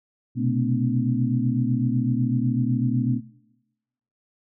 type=tone cluster; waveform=sine; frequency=123 / 131 / 218.9 / 251.2 / 291.3 Hz; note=B2 / C3 / A3 / B3 / D4; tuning=-7 / +2 / -9 / +30 / -14 cents; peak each=-24 / -28 / -28 / -25 / -32 dBFS; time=0.35-3.21 s; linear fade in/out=50 ms; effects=noise-tail reverb RT60 1.0 s tail -21 dB re dry